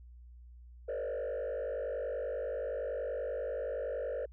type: tone with frequency modulation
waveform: sine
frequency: 530 Hz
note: C5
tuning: 22 cents sharp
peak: -31 dBFS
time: 0.88-4.26 s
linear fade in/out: 10 ms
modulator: 50.5 Hz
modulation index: 1.5
effects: tanh soft clip ceiling -33 dBFS + added 60 Hz sine -50 dBFS peak until 4.32 s